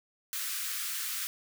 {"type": "high-pass noise", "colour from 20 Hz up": "white", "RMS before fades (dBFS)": -35, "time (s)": [0.33, 1.27], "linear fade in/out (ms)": 0, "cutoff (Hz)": 1200, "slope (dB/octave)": 48, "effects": []}